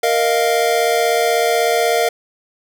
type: chord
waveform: square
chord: Bb suspended fourth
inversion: none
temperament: equal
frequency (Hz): 466.2 / 622.3 / 698.5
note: Bb4 / Eb5 / F5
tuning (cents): 0 / 0 / 0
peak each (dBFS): -18 / -21 / -18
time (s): 0.03-2.09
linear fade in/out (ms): 5
effects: none